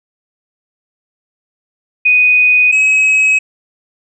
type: tone pair in turn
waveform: sine / triangle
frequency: 2489 / 2553 Hz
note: D#7 / D#7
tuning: 0 / +44 cents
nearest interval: unison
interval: 44 cents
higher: second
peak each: -6 dBFS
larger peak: neither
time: 2.05-2.72 / 2.72-3.39 s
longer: neither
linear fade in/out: 10 ms
effects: resampled to 22050 Hz